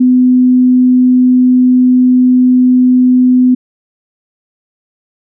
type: tone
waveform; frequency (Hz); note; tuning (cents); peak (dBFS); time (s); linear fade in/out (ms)
sine; 252.1; B3; +36; -4; 0-3.55; 10
effects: none